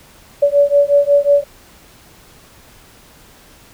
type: beating tone pair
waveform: sine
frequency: 569 / 574.5 Hz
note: C#5 / D5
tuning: +45 / -38 cents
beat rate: 5.5 Hz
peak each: -12 dBFS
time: 0.42-1.44 s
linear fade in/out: 10 ms
effects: pink hiss -45 dBFS RMS until 3.73 s